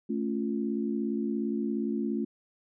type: chord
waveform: sine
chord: A augmented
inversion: none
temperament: equal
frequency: 220 / 277.2 / 349.2 Hz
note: A3 / C#4 / E#4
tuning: 0 / 0 / 0 cents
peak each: -30 / -33 / -34 dBFS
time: 0.09-2.25 s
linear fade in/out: 10 ms
effects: none